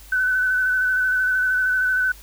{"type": "tone with vibrato", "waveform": "sine", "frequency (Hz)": 1508, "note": "F#6", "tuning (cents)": 32, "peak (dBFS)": -17, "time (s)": [0.12, 2.12], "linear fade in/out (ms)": 5, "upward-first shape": "square", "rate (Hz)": 13, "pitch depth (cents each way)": 20, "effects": ["added 50 Hz sine -43 dBFS peak until 2.22 s", "white hiss -47 dBFS RMS until 2.22 s"]}